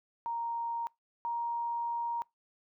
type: tone pair in turn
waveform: sine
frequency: 932.3 / 938.8 Hz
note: A#5 / A#5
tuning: 0 / +12 cents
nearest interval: unison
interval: 12 cents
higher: second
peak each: -32 / -31 dBFS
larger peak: second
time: 0.26-0.87 / 1.25-2.22 s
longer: second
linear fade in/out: 0 ms
effects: noise-tail reverb RT60 0.2 s tail -25 dB re dry